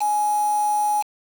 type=tone with quantisation; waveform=sine; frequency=838 Hz; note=G#5; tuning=15 cents sharp; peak=-18 dBFS; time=0-1.03 s; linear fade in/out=20 ms; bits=5; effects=none